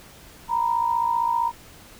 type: tone pair together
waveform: sine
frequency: 932.3 / 987.7 Hz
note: A#5 / B5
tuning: 0 / 0 cents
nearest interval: minor second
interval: 100 cents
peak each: -21 / -25 dBFS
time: 0.48-1.52 s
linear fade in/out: 50 ms
effects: pink hiss -47 dBFS RMS until 1.99 s